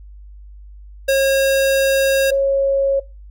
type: tone pair in turn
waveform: square / sine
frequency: 542 / 548.3 Hz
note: C#5 / C#5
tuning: -39 / -19 cents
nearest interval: unison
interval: 20 cents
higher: second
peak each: -13 dBFS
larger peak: neither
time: 1.08-2.31 / 2.31-3 s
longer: first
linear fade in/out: 10 ms
effects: noise-tail reverb RT60 0.3 s tail -23 dB re dry + added 50 Hz sine -36 dBFS peak until 3.3 s